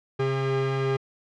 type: tone pair together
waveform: 45% pulse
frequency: 133.8 / 404.2 Hz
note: C3 / G#4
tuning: +39 / -47 cents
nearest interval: octave + perfect fifth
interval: 1914 cents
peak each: -26 dBFS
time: 0.19-0.97 s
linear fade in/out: 10 ms
effects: low-pass 3000 Hz 12 dB/octave